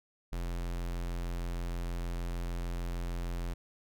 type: tone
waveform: square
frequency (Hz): 43.25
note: F1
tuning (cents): -16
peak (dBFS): -34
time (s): 0.32-3.54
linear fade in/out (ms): 10
effects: none